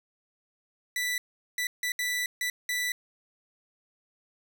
sawtooth tone bursts at uneven times, 1975.5 Hz, B6, in tune, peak -24 dBFS, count 6, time 0.96-1.18 / 1.58-1.67 / 1.83-1.92 / 1.99-2.26 / 2.41-2.5 / 2.69-2.92 s, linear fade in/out 2 ms, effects none

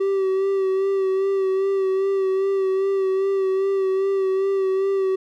triangle tone with vibrato, 386 Hz, G4, 27 cents flat, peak -16 dBFS, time 0-5.16 s, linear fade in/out 10 ms, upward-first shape sine, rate 2.5 Hz, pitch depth 31 cents each way, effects none

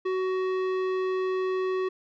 sine tone with tanh clipping, 373.9 Hz, F#4, 18 cents sharp, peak -27 dBFS, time 0.05-1.89 s, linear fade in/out 10 ms, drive 15 dB, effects none

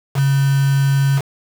sine tone with quantisation, 138 Hz, C#3, 7 cents flat, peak -12 dBFS, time 0.14-1.22 s, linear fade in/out 50 ms, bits 4, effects none

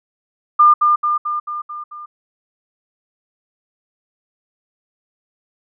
sine tone with echo, 1203 Hz, D6, 41 cents sharp, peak -6 dBFS, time 0.59-0.74 s, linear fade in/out 10 ms, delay 220 ms, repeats 6, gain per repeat -4 dB, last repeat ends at 2.06 s, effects none

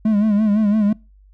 triangle tone with vibrato, 210.9 Hz, G#3, 27 cents sharp, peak -11 dBFS, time 0.05-0.93 s, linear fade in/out 5 ms, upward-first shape sine, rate 5.9 Hz, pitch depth 77 cents each way, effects noise-tail reverb RT60 0.3 s tail -25 dB re dry + added 49 Hz sine -46 dBFS peak until 1.33 s

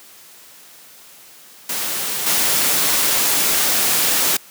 white noise with level steps, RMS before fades -23 / -17 dBFS, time 1.69-4.37 s, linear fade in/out 5 ms, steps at 2.26 s, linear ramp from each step 10 ms, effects white hiss -44 dBFS RMS until 4.5 s + high-pass 150 Hz 12 dB/octave

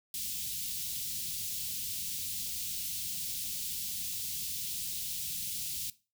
white band-stop noise, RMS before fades -37 dBFS, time 0.14-5.9 s, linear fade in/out 2 ms, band 200 to 3000 Hz, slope 24 dB/octave, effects noise-tail reverb RT60 0.3 s tail -18 dB re dry

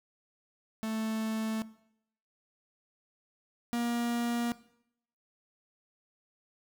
45% pulse tone pair in turn, 220.4 / 237.2 Hz, A3 / A#3, +3 / +30 cents, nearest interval minor second, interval 127 cents, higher second, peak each -32 / -29 dBFS, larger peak second, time 0.83-1.62 / 3.73-4.52 s, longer neither, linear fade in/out 0 ms, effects noise-tail reverb RT60 0.7 s tail -18 dB re dry

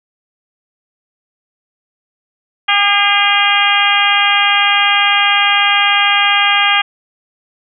harmonic tone with a mistuned harmonic, 404.2 Hz, G#4, 47 cents flat, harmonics 2 / 3 / 4 / 5 / 6 / 7 / 8, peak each -17 / -17 / -17 / -17 / -17 / -17 / -17 dBFS, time 2.68-6.82 s, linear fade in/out 10 ms, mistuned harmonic 5, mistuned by +31 cents, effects none

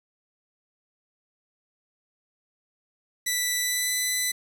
10% pulse tone with pitch glide, 1975.5 to 1999.6 Hz, B6 to B6, 0 to +21 cents, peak -15 dBFS, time 3.26-4.32 s, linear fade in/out 10 ms, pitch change +21 cents, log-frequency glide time 3.6-3.93 s, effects 8-bit

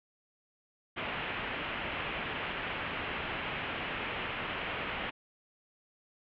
white low-pass noise, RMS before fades -37 dBFS, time 0.96-5.11 s, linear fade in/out 20 ms, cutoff 3000 Hz, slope 48 dB/octave, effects none

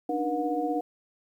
sine tone cluster, 288.4 / 304.5 / 481.3 / 724 Hz, D4 / D#4 / B4 / F#5, -31 / -37 / -45 / -38 cents, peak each -34 / -30 / -32 / -30 dBFS, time 0.09-0.81 s, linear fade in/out 5 ms, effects 10-bit

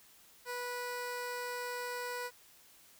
15% pulse tone, 490.3 Hz, B4, 13 cents flat, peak -31 dBFS, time 0.45-2.31 s, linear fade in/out 50 ms, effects white hiss -61 dBFS RMS until 2.99 s

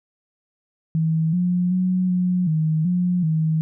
sine tone with pitch steps, 160.6 / 178.6 / 183.7 / 180.7 / 157.2 / 178.8 / 158.5 Hz, E3 / F3 / F#3 / F#3 / D#3 / F3 / D#3, -45 / +39 / -12 / -41 / +18 / +41 / +32 cents, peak -17 dBFS, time 0.95-3.61 s, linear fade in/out 0 ms, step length 380 ms, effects none

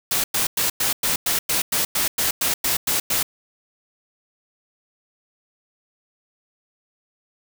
white noise bursts, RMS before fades -21 dBFS, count 14, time 0.11-3.23 s, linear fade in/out 5 ms, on 130 ms, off 100 ms, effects none

